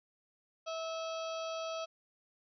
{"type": "harmonic tone with a mistuned harmonic", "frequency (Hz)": 650, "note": "E5", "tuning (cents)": -24, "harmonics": [1, 2, 4, 5, 6, 7, 8, 9], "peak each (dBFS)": [-38, -43, -49, -49, -55, -53, -58, -55], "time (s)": [0.66, 1.86], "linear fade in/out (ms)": 20, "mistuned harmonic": 8, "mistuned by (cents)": -16, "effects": []}